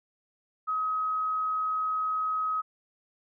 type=tone; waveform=sine; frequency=1269 Hz; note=D#6; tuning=34 cents sharp; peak=-26 dBFS; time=0.67-2.62 s; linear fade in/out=20 ms; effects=none